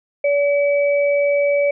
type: tone pair together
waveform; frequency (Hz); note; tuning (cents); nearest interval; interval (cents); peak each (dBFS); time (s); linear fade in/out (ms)
sine; 572.2 / 2289; D5 / D7; -45 / -45; 2 octaves; 2400; -14 / -24; 0.24-1.71; 5
effects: none